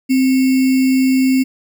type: tone with sample-and-hold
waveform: sine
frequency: 261.6 Hz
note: C4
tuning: in tune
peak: -10 dBFS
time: 0.09-1.44 s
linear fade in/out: 20 ms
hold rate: 2450 Hz
effects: none